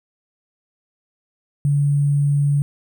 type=tone with sample-and-hold; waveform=sine; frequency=143.3 Hz; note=D3; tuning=42 cents flat; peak=-14 dBFS; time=1.65-2.62 s; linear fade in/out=0 ms; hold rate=8820 Hz; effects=none